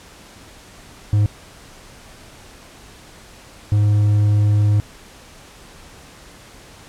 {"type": "tone bursts at uneven times", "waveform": "triangle", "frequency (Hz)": 104.1, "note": "G#2", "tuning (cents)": 5, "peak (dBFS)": -10, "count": 2, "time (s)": [[1.13, 1.26], [3.72, 4.8]], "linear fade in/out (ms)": 0, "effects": ["pink hiss -43 dBFS RMS until 6.88 s", "low-pass 10000 Hz 12 dB/octave"]}